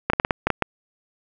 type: clicks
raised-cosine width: 0.5 ms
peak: -3 dBFS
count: 8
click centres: 0.1 / 0.134 / 0.199 / 0.249 / 0.308 / 0.47 / 0.503 / 0.623 s
effects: none